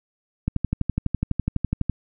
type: click train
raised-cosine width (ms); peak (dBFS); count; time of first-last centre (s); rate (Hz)
5; -9; 18; 0.48-1.897; 12
effects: none